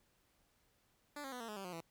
10% pulse tone with pitch steps, 292 / 269.3 / 248.4 / 229.1 / 211.3 / 194.89 / 179.75 / 165.78 Hz, D4 / C#4 / B3 / A#3 / G#3 / G3 / F#3 / E3, -10 / -50 / +10 / -30 / +30 / -10 / -50 / +10 cents, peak -36 dBFS, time 1.16-1.808 s, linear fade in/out 5 ms, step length 81 ms, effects pink hiss -75 dBFS RMS until 1.9 s

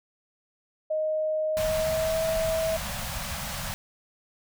sine tone with pitch glide, 622.3 to 646.5 Hz, D#5 to E5, 0 to -34 cents, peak -24 dBFS, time 0.9-2.77 s, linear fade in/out 10 ms, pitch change +66 cents, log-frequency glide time 1.49-2.23 s
pink band-stop noise, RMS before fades -33 dBFS, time 1.57-3.74 s, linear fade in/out 0 ms, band 230 to 530 Hz, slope 96 dB/octave
effects none

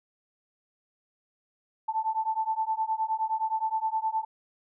sine beating tone pair, 877 / 886.6 Hz, A5 / A5, -6 / +13 cents, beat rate 9.6 Hz, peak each -29 / -29 dBFS, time 1.88-4.25 s, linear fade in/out 10 ms, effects none

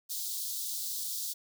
white high-pass noise, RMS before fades -36 dBFS, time 0.09-1.34 s, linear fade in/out 20 ms, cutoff 3600 Hz, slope 48 dB/octave, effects none

